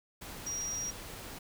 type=tone in noise; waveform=sine; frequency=5710 Hz; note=F8; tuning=37 cents sharp; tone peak=-34 dBFS; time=0.46-0.91 s; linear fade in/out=10 ms; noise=pink; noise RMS=-45 dBFS; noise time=0.21-1.39 s; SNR=+8 dB; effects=none